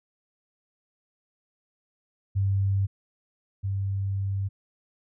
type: tone pair in turn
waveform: sine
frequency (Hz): 98 / 98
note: G2 / G2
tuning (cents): 0 / 0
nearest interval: unison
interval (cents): 0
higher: neither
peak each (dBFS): -21 / -25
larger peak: first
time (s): 2.35-2.87 / 3.63-4.49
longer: second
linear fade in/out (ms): 20
effects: none